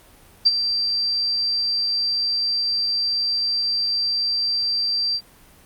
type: tone with ADSR envelope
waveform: sine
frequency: 4699 Hz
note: D8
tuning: in tune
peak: -9 dBFS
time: 0.45-5.21 s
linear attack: 17 ms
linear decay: 34 ms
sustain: -10 dB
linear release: 60 ms
effects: pink hiss -50 dBFS RMS until 5.65 s + Opus 32 kbps